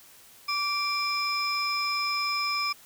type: tone cluster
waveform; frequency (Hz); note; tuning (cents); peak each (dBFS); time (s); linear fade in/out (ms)
triangle; 1163 / 2360 / 5110; D6 / D7 / D#8; -17 / +8 / +45; -28; 0.48-2.73; 10
effects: tanh soft clip ceiling -18 dBFS + white hiss -53 dBFS RMS until 2.85 s